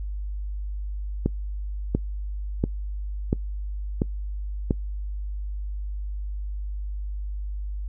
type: click train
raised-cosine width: 3 ms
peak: -8 dBFS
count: 6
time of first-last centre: 1.26-4.708 s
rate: 1.45 Hz
effects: noise-tail reverb RT60 0.1 s tail -23 dB re dry + added 50 Hz sine -28 dBFS peak until 7.88 s